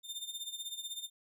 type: tone with tremolo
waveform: sawtooth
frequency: 3613 Hz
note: A7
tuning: 45 cents sharp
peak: -34 dBFS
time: 0.03-1.1 s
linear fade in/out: 50 ms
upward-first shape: sine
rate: 16 Hz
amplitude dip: 75%
effects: none